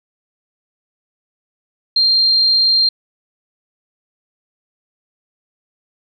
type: tone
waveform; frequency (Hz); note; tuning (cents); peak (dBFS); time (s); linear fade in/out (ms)
sine; 4186; C8; 0; -10; 1.96-2.89; 5
effects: none